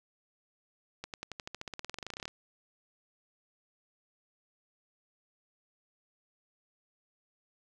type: accelerating click train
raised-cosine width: 0.2 ms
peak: -22 dBFS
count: 24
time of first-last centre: 1.04-2.28 s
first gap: 98 ms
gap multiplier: 0.94
effects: none